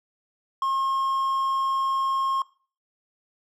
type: tone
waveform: triangle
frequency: 1075 Hz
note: C6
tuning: 47 cents sharp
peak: -20 dBFS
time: 0.62-2.42 s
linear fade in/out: 2 ms
effects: noise-tail reverb RT60 0.4 s tail -21 dB re dry